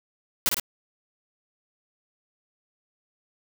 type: noise with echo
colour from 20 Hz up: white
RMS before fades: -21 dBFS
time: 0.46-0.49 s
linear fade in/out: 0 ms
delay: 54 ms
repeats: 2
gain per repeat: -4 dB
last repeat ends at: 0.598 s
effects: none